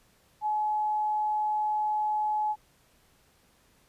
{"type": "tone", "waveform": "sine", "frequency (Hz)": 850, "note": "G#5", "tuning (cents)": 40, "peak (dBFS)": -25, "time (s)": [0.41, 2.56], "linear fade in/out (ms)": 50, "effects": ["pink hiss -64 dBFS RMS until 3.88 s", "resampled to 32000 Hz"]}